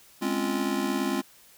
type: chord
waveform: square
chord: Db major seventh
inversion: second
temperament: just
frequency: 207.9 / 259.9 / 277.2 / 346.5 Hz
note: Ab3 / C4 / Db4 / F4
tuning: +2 / -11 / 0 / -14 cents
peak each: -32 dBFS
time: 0.21-1.22 s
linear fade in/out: 20 ms
effects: white hiss -55 dBFS RMS until 1.57 s